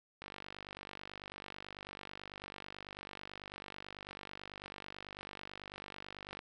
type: click train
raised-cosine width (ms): 0.3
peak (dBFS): -29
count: 304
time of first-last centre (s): 0.22-6.391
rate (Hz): 49.1
effects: none